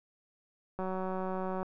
click train, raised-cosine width 1 ms, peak -23 dBFS, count 158, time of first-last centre 0.79-1.63 s, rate 187 Hz, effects none

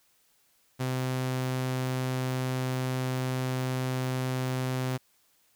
sawtooth tone, 128.9 Hz, C3, 26 cents flat, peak -24 dBFS, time 0.79-4.98 s, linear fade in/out 20 ms, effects white hiss -67 dBFS RMS until 5.55 s

